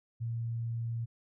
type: tone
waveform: sine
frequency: 115.9 Hz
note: A#2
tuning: 10 cents flat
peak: -32 dBFS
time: 0.2-1.06 s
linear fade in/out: 20 ms
effects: none